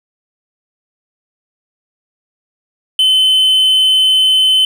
triangle tone, 3053 Hz, G7, 46 cents flat, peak -6 dBFS, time 2.99-4.65 s, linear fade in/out 2 ms, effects none

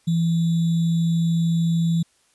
sine tone with sample-and-hold, 166.7 Hz, E3, 20 cents sharp, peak -17 dBFS, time 0.07-2.03 s, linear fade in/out 10 ms, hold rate 3675 Hz, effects white hiss -62 dBFS RMS until 2.34 s + resampled to 24000 Hz

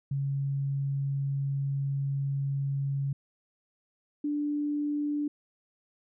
sine tone pair in turn, 138.59 / 293.7 Hz, C#3 / D4, 0 / 0 cents, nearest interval octave + minor second, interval 1300 cents, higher second, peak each -27 dBFS, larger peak neither, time 0.11-3.13 / 4.24-5.28 s, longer first, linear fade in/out 5 ms, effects none

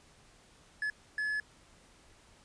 triangle tone bursts at uneven times, 1710 Hz, A6, 50 cents flat, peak -29 dBFS, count 2, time 0.82-0.9 / 1.18-1.4 s, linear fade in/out 2 ms, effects pink hiss -61 dBFS RMS until 2.44 s + resampled to 22050 Hz

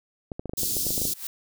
clicks, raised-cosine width 2 ms, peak -19 dBFS, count 12, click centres 0.318 / 0.395 / 0.457 / 0.495 / 0.535 / 0.633 / 0.768 / 0.867 / 0.906 / 0.979 / 1.017 / 1.053 s
white band-stop noise, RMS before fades -27 dBFS, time 0.57-1.14 s, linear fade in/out 10 ms, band 370 to 4200 Hz, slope 24 dB/octave
blue noise with exponential growth, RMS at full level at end -30 dBFS, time 1.01-1.27 s, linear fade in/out 1 ms, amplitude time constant 55 ms
effects none

